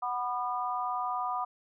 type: chord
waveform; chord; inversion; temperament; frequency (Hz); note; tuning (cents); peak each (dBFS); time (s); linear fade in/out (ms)
sine; B major; second; equal with one note detuned; 740 / 987.8 / 1216.1; F#5 / B5 / D#6; 0 / 0 / -40; -34; 0.02-1.45; 10
effects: none